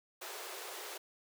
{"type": "high-pass noise", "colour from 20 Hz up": "pink", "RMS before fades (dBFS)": -45, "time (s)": [0.21, 0.98], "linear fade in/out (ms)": 10, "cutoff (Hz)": 350, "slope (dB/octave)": 96, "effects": []}